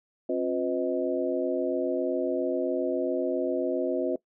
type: tone cluster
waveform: sine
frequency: 269.3 / 356.7 / 506 / 629 Hz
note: C#4 / F4 / B4 / D#5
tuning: -50 / +37 / +42 / +19 cents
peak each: -31 / -29 / -31 / -31 dBFS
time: 0.29-4.16 s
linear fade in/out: 5 ms
effects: noise-tail reverb RT60 0.1 s tail -20 dB re dry